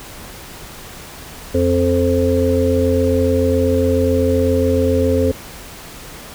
harmonic tone, 87.31 Hz, F2, in tune, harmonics 1 / 3 / 5 / 6, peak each -18 / -18 / -18 / -18 dBFS, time 1.54-5.32 s, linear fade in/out 10 ms, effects pink hiss -35 dBFS RMS until 6.34 s

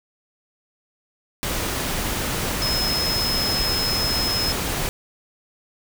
sine tone in noise, 5160 Hz, E8, 38 cents flat, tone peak -22 dBFS, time 2.62-4.52 s, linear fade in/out 0 ms, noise pink, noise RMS -25 dBFS, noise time 1.43-4.89 s, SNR 0 dB, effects none

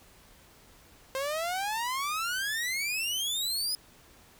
sawtooth exponential sweep, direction up, 523.3 to 5090 Hz, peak -26 dBFS, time 1.15-3.75 s, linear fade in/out 0 ms, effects pink hiss -57 dBFS RMS until 4.39 s

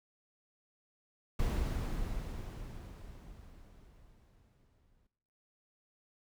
brown noise with exponential decay, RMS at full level -31 dBFS, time 1.39-5.07 s, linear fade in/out 5 ms, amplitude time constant 800 ms, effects noise-tail reverb RT60 0.8 s tail -17 dB re dry

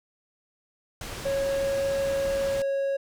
pink low-pass noise, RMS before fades -37 dBFS, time 1.01-2.62 s, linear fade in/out 2 ms, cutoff 10000 Hz, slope 12 dB/octave
triangle tone, 550 Hz, C#5, 14 cents flat, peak -22 dBFS, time 1.25-2.97 s, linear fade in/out 10 ms
effects none

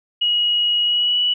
sine tone with pitch glide, 2900 to 2947 Hz, F#7 to F#7, -35 to -8 cents, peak -15 dBFS, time 0.21-1.34 s, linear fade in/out 10 ms, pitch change +27 cents, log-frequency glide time 0.84-1.19 s, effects none

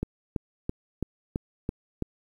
click train, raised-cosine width 3 ms, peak -15 dBFS, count 7, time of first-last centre 0.03-2.023 s, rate 3.01 Hz, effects 9-bit

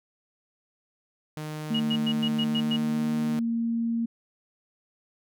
sawtooth tone, 153.3 Hz, D#3, 25 cents flat, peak -29 dBFS, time 1.37-3.39 s, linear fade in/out 0 ms
sine tone with pitch glide, 225.6 to 231 Hz, A3 to A#3, +44 to -16 cents, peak -24 dBFS, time 1.7-4.06 s, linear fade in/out 10 ms, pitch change +40 cents, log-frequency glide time 2.45-3.09 s
sine tone bursts, 2892 Hz, F#7, 40 cents flat, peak -27 dBFS, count 7, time 1.74-2.767 s, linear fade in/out 10 ms, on 61 ms, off 100 ms
effects none

